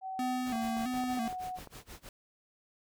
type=tone with pitch glide; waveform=sine; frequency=760 to 737.1 Hz; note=F#5 to F#5; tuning=+46 to -7 cents; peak=-36 dBFS; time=0.01-1.6 s; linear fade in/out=50 ms; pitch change=-53 cents; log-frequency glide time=0.78-1.34 s
type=tone with vibrato; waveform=square; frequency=240.1 Hz; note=B3; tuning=49 cents flat; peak=-33 dBFS; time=0.19-1.28 s; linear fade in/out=2 ms; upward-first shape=square; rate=1.5 Hz; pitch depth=87 cents each way
type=noise with tremolo; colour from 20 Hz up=pink; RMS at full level=-47 dBFS; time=0.46-2.09 s; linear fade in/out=2 ms; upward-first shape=sine; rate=6.3 Hz; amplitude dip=95%
type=clicks; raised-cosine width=1 ms; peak=-33 dBFS; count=8; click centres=0.556 / 0.769 / 0.941 / 1.038 / 1.174 / 1.327 / 1.587 / 1.673 s
effects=none